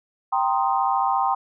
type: chord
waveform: sine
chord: C minor seventh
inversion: second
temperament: equal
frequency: 784 / 932.3 / 1046.5 / 1244.5 Hz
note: G5 / Bb5 / C6 / Eb6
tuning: 0 / 0 / 0 / 0 cents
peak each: -22 / -25 / -24 / -28 dBFS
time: 0.32-1.35 s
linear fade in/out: 10 ms
effects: none